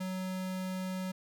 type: tone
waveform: square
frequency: 186.2 Hz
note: F#3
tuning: 11 cents sharp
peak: -35 dBFS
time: 0-1.12 s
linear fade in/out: 10 ms
effects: none